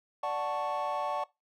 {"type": "chord", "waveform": "triangle", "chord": "D major seventh", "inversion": "none", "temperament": "equal", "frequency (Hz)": [587.3, 740, 880, 1108.7], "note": ["D5", "F#5", "A5", "C#6"], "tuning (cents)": [0, 0, 0, 0], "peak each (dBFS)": -33, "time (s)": [0.23, 1.24], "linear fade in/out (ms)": 5, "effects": ["noise-tail reverb RT60 0.2 s tail -21 dB re dry", "tanh soft clip ceiling -21 dBFS"]}